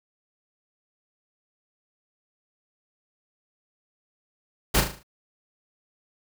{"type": "noise with echo", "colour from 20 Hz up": "pink", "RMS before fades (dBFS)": -20, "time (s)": [4.74, 4.81], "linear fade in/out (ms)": 10, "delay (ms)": 37, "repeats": 6, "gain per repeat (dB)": -6, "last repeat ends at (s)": 5.032, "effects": []}